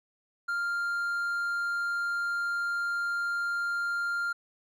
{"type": "tone", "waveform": "triangle", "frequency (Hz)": 1396.9, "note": "F6", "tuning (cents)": 0, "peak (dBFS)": -26, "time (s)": [0.48, 4.33], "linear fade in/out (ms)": 10, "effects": []}